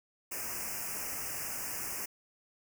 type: band-stop noise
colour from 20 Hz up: white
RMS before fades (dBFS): -38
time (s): 0.31-2.06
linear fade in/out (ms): 10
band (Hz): 2800 to 5000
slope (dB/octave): 96
effects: none